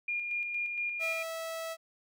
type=tone with tremolo; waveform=sine; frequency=2416 Hz; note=D7; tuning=48 cents sharp; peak=-30 dBFS; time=0.08-1.23 s; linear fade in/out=5 ms; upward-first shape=square; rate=4.3 Hz; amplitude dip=35%
type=tone; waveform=sawtooth; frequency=653 Hz; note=E5; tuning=17 cents flat; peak=-32 dBFS; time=0.99-1.77 s; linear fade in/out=50 ms
effects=none